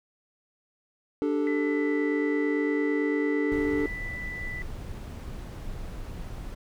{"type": "chord", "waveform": "triangle", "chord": "D suspended fourth", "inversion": "none", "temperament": "just", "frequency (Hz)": [293.7, 391.6, 440.5], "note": ["D4", "G4", "A4"], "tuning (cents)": [0, -2, 2], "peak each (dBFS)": [-24, -30, -27], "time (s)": [1.22, 3.86], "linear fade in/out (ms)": 0}
{"type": "tone with pitch glide", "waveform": "sine", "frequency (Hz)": [2000, 1982.7], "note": ["B6", "B6"], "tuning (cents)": [21, 6], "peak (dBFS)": -34, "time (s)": [1.47, 4.62], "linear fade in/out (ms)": 0, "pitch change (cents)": -15, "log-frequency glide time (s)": [1.69, 2]}
{"type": "noise", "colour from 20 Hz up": "brown", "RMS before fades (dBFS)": -37, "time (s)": [3.51, 6.55], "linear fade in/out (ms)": 10}
{"effects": []}